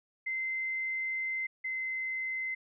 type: tone pair in turn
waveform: sine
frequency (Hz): 2072 / 2060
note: C7 / C7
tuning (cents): -17 / -28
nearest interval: unison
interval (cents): 11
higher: first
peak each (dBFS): -31 / -32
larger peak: first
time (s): 0.26-1.47 / 1.64-2.55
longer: first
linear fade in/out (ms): 10
effects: none